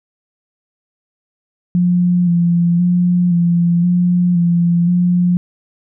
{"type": "tone with vibrato", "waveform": "sine", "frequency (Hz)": 174.61, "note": "F3", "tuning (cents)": 0, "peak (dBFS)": -10, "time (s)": [1.75, 5.37], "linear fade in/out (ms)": 0, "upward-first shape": "square", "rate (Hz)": 0.96, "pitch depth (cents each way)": 27, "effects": []}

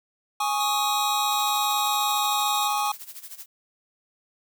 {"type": "chord", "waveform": "square", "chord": "Ab suspended fourth", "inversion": "none", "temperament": "equal", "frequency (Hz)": [830.6, 1108.7, 1244.5], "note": ["Ab5", "Db6", "Eb6"], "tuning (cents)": [0, 0, 0], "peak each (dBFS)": [-26, -29, -31], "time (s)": [0.4, 2.92], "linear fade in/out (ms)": 5}
{"type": "tone with pitch glide", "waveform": "sawtooth", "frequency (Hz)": [3806, 3758], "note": ["A#7", "A#7"], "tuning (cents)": [35, 13], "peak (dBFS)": -25, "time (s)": [0.6, 2.68], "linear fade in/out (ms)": 5, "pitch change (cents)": -22, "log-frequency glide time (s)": [1.09, 2.49]}
{"type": "noise with tremolo", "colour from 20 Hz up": "blue", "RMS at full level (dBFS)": -38, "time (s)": [1.31, 3.46], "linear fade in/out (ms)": 10, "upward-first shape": "sine", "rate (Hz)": 13, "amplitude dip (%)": 80}
{"effects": []}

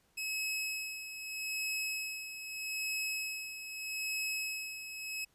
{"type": "tone with tremolo", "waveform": "sawtooth", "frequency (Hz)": 2570, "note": "E7", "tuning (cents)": -45, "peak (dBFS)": -30, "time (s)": [0.17, 5.25], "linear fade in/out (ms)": 10, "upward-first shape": "sine", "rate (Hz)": 0.8, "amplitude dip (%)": 65, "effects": ["pink hiss -71 dBFS RMS until 5.34 s", "resampled to 32000 Hz"]}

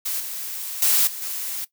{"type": "noise with level steps", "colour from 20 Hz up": "blue", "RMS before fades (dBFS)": [-26, -31, -18, -33, -29], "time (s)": [0.05, 1.65], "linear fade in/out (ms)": 10, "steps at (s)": [0.2, 0.82, 1.07, 1.22], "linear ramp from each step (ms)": 2, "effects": ["noise-tail reverb RT60 0.1 s tail -17 dB re dry"]}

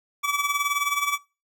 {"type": "tone with tremolo", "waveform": "25% pulse", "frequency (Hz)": 1148, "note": "D6", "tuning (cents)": -40, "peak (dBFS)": -16, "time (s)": [0.23, 1.18], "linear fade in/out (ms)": 20, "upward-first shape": "sine", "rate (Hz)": 19, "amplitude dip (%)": 65, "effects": ["noise-tail reverb RT60 0.3 s tail -23 dB re dry"]}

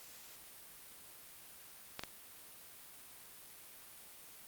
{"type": "clicks", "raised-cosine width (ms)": 0.2, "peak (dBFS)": -22, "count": 2, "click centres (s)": [1.994, 2.036], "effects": ["white hiss -55 dBFS RMS until 4.47 s", "Opus 48 kbps"]}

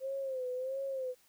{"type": "tone with vibrato", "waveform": "sine", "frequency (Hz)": 523.3, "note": "C5", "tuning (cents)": 0, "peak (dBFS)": -34, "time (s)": [0, 1.15], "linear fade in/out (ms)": 50, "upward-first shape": "sine", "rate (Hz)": 1.5, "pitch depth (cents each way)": 76, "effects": ["white hiss -67 dBFS RMS until 1.28 s"]}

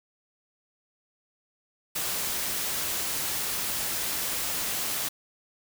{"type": "noise", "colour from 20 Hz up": "white", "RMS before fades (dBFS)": -30, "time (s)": [1.95, 5.09], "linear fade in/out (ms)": 10, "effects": []}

